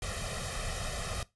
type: noise with comb filter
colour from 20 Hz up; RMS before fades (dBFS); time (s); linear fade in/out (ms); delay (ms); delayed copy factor
pink; -36; 0.02-1.23; 2; 1.6; +0.95
effects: noise-tail reverb RT60 0.2 s tail -19 dB re dry + resampled to 24000 Hz